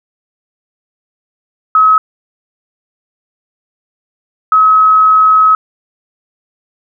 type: tone bursts at uneven times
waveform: sine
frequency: 1280 Hz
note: D#6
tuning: 49 cents sharp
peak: -4 dBFS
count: 2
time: 1.75-1.98 / 4.52-5.55 s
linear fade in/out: 2 ms
effects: none